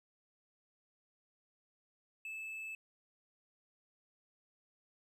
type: tone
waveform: triangle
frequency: 2619 Hz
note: E7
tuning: 12 cents flat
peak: -40 dBFS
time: 2.25-2.75 s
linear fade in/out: 2 ms
effects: none